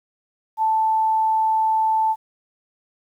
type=tone; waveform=sine; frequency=880 Hz; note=A5; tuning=in tune; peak=-16 dBFS; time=0.57-2.16 s; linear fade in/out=50 ms; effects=9-bit